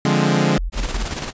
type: chord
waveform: sawtooth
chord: D half-diminished seventh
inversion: none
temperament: equal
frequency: 146.83 / 174.61 / 207.7 / 261.6 Hz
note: D3 / F3 / Ab3 / C4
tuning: 0 / 0 / 0 / 0 cents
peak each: -15 / -16 / -16 / -20 dBFS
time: 0.05-0.58 s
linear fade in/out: 2 ms
type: tone bursts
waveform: sine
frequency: 42.11 Hz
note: E1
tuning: 38 cents sharp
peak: -20 dBFS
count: 3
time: 0.57-1.06 s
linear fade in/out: 20 ms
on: 130 ms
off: 50 ms
type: noise with tremolo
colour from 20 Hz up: pink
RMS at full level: -25 dBFS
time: 0.72-1.33 s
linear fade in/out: 50 ms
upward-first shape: square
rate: 18 Hz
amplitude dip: 50%
effects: resampled to 16000 Hz